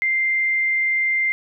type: tone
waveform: sine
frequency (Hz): 2093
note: C7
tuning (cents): 0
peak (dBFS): -17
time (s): 0.02-1.32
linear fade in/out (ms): 0
effects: none